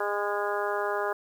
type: harmonic tone with a mistuned harmonic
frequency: 204.6 Hz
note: G#3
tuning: 26 cents flat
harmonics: 2 / 3 / 4 / 5 / 6 / 7 / 8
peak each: -31 / -33 / -34 / -35 / -36 / -36 / -37 dBFS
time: 0-1.13 s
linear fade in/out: 5 ms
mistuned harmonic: 8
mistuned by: +19 cents
effects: 9-bit